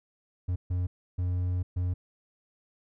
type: tone bursts at uneven times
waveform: triangle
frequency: 89.9 Hz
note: F#2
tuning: 49 cents flat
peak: -24 dBFS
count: 4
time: 0.48-0.56 / 0.7-0.87 / 1.18-1.63 / 1.76-1.94 s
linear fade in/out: 10 ms
effects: none